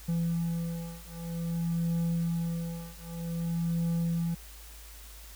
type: beating tone pair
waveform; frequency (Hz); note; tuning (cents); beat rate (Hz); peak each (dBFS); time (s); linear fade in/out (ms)
triangle; 167.8 / 168.32; E3 / E3; +31 / +36; 0.52; -30; 0.08-4.35; 10
effects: added 53 Hz sine -47 dBFS peak until 5.35 s + white hiss -51 dBFS RMS until 5.35 s